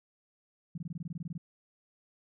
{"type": "tone bursts", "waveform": "sine", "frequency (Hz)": 166.7, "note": "E3", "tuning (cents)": 20, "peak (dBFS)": -35, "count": 13, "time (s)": [0.75, 1.379], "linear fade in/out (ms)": 5, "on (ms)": 29, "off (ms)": 21, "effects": []}